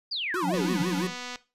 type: exponential sweep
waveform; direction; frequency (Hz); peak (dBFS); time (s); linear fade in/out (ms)
sine; down; 5000 to 140.3; -28; 0.11-0.83; 10
type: tone with vibrato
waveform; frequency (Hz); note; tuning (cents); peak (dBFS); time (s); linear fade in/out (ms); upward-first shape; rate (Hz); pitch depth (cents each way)
square; 323.8; E4; -31; -29; 0.34-1.07; 2; sine; 6; 260
type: tone with tremolo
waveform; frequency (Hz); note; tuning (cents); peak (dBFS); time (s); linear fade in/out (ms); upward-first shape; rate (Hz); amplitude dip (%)
triangle; 180; F#3; -47; -22; 0.42-1.12; 50; sine; 18; 40
type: click train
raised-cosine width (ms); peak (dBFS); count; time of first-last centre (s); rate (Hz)
0.2; -20; 203; 0.54-1.358; 247
effects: noise-tail reverb RT60 0.3 s tail -17 dB re dry + resampled to 32000 Hz